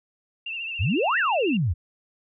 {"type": "tone with vibrato", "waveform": "sine", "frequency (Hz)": 2711, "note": "E7", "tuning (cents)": 48, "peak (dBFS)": -29, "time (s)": [0.46, 1.57], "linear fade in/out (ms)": 5, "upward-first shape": "triangle", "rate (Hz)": 14, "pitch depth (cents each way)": 79}
{"type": "exponential two-way sweep", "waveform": "sine", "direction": "up then down", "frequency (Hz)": [73.5, 1951, 73.5], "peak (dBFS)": -20, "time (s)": [0.79, 1.74], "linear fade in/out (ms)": 20, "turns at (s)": 1.18}
{"effects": []}